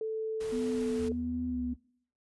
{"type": "tone", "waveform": "sine", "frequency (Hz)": 440, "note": "A4", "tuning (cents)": 0, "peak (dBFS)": -31, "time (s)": [0.01, 1.12], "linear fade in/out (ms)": 2}
{"type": "noise", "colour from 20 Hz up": "pink", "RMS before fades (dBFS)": -47, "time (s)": [0.4, 1.09], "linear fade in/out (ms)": 10}
{"type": "tone with vibrato", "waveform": "sine", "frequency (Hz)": 246.9, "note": "B3", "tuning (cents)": 0, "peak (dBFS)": -31, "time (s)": [0.52, 1.74], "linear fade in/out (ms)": 10, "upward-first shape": "triangle", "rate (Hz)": 1.3, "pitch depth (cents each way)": 28}
{"type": "tone with pitch glide", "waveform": "triangle", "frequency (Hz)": [78.3, 68.96], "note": ["D#2", "C#2"], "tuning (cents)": [11, -8], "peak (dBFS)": -38, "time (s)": [0.96, 1.77], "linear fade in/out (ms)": 50, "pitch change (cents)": -219, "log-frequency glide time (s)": [1.47, 1.57]}
{"effects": ["noise-tail reverb RT60 0.6 s tail -22 dB re dry", "resampled to 24000 Hz"]}